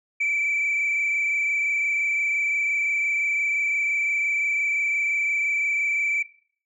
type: tone with frequency modulation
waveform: sine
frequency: 2314 Hz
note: D7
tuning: 26 cents flat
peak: -19 dBFS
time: 0.2-6.23 s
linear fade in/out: 10 ms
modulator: 25.8 Hz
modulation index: 1.7
effects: noise-tail reverb RT60 0.5 s tail -21 dB re dry + tanh soft clip ceiling -18 dBFS